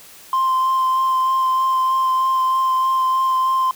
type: tone with vibrato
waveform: triangle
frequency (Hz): 1045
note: C6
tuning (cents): -2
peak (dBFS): -12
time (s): 0.33-3.71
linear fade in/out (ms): 2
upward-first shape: sine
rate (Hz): 3.2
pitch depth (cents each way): 11
effects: tanh soft clip ceiling -10 dBFS + white hiss -43 dBFS RMS until 3.75 s